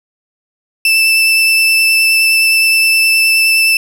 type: tone with vibrato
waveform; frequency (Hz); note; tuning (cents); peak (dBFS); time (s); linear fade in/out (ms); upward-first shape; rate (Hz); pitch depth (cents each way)
35% pulse; 2648; E7; +7; -6; 0.85-3.77; 2; sine; 9.6; 9
effects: none